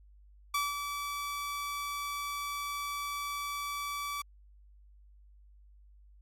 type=tone with ADSR envelope; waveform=sawtooth; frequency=1152 Hz; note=D6; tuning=34 cents flat; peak=-24 dBFS; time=0.54-4.22 s; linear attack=6 ms; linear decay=190 ms; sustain=-7 dB; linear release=6 ms; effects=added 50 Hz sine -55 dBFS peak until 6.21 s + AAC 64 kbps